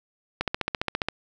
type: click train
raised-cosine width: 0.3 ms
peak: -9 dBFS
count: 11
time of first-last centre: 0.41-1.086 s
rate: 14.8 Hz
effects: none